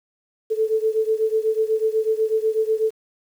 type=beating tone pair; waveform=sine; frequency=436.4 / 444.5 Hz; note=A4 / A4; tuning=-14 / +18 cents; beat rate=8.1 Hz; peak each=-20 / -22 dBFS; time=0.5-2.91 s; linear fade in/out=20 ms; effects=8-bit